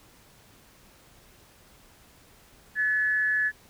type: tone with frequency modulation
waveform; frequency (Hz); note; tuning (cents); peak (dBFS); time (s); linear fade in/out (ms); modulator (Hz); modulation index
sine; 1717; A6; -43; -22; 2.75-3.52; 50; 201; 0.34
effects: pink hiss -56 dBFS RMS until 3.69 s